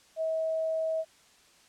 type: tone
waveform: sine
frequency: 642 Hz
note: E5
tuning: 46 cents flat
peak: -27 dBFS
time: 0.16-1.05 s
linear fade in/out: 50 ms
effects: white hiss -60 dBFS RMS until 1.68 s + low-pass 8000 Hz 12 dB/octave